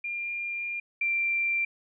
sine tone pair in turn, 2399 / 2362 Hz, D7 / D7, +36 / +9 cents, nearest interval unison, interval 27 cents, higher first, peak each -30 / -24 dBFS, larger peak second, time 0.04-0.8 / 1.01-1.65 s, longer first, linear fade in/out 5 ms, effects none

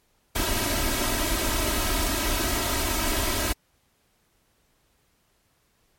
pink noise with comb filter, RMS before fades -25 dBFS, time 0.35-3.53 s, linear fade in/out 10 ms, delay 3.1 ms, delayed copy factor +0.85, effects pink hiss -67 dBFS RMS until 5.98 s + MP3 64 kbps

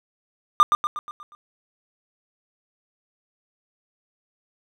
triangle tone with echo, 1200 Hz, D6, 37 cents sharp, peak -7 dBFS, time 0.6-0.63 s, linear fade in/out 0 ms, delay 120 ms, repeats 6, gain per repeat -6 dB, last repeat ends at 1.35 s, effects none

